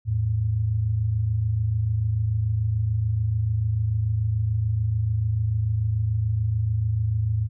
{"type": "tone pair together", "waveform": "sine", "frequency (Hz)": [82.6, 109.46], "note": ["E2", "A2"], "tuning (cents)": [4, -9], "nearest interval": "perfect fourth", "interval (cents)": 487, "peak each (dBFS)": [-28, -21], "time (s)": [0.05, 7.49], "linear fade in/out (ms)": 50, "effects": []}